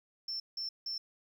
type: tone bursts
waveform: sine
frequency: 5370 Hz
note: E8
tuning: 31 cents sharp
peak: -34 dBFS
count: 3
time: 0.28-0.98 s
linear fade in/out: 5 ms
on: 120 ms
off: 170 ms
effects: tanh soft clip ceiling -31 dBFS + 11-bit